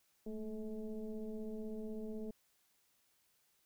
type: tone with frequency modulation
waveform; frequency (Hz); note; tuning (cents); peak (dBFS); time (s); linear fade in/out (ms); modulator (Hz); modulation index
sine; 220; A3; 0; -40; 0.26-2.31; 5; 212; 1.2
effects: white hiss -75 dBFS RMS until 3.65 s